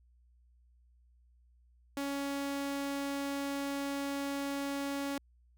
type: tone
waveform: sawtooth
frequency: 279.6 Hz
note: C#4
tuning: 15 cents sharp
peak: -30 dBFS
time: 1.97-5.18 s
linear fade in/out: 2 ms
effects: added 60 Hz sine -62 dBFS peak until 5.57 s